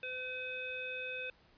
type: harmonic tone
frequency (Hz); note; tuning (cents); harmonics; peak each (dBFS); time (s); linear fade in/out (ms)
509; C5; -48; 1 / 3 / 5 / 7; -45 / -46 / -40 / -51; 0.03-1.3; 2
effects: pink hiss -66 dBFS RMS until 1.57 s + resampled to 11025 Hz